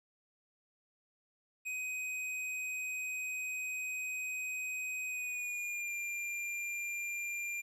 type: tone with pitch glide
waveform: square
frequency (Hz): 2512 to 2389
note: D#7 to D7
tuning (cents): +16 to +29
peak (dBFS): -37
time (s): 1.65-7.62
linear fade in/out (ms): 20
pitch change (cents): -87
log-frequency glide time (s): 5.07-5.92
effects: low-pass 12000 Hz 12 dB/octave + 12-bit